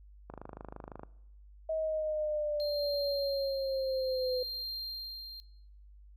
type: click train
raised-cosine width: 1 ms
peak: -29 dBFS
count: 20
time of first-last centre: 0.3-1.034 s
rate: 25.9 Hz
type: exponential sweep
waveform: sine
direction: down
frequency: 639 to 503 Hz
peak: -30 dBFS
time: 1.69-4.43 s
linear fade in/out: 5 ms
type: tone with tremolo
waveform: triangle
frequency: 4186 Hz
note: C8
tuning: in tune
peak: -34 dBFS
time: 2.6-5.4 s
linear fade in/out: 0 ms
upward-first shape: sine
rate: 0.62 Hz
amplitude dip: 60%
effects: noise-tail reverb RT60 0.9 s tail -21 dB re dry + added 50 Hz sine -52 dBFS peak until 6.16 s